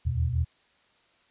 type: tone cluster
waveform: sine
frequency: 77.9 / 83.6 / 122 Hz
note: D#2 / E2 / B2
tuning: +3 / +25 / -21 cents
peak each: -28 dBFS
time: 0.05-0.45 s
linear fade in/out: 20 ms
effects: white hiss -64 dBFS RMS until 1.3 s + resampled to 8000 Hz